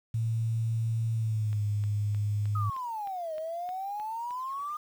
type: tone with pitch glide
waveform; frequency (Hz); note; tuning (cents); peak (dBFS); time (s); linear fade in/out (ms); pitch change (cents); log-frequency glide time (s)
sine; 113.3 to 103.9; A#2 to G#2; -49 to +1; -26; 0.14-2.7; 5; -150; 1.14-1.63
type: click train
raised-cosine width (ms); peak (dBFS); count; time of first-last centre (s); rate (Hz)
0.3; -33; 10; 1.53-4.308; 3.24
type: exponential two-way sweep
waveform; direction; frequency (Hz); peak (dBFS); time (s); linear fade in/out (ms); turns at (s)
sine; down then up; 1277 to 616 to 1224; -32; 2.55-4.77; 5; 3.35
effects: 9-bit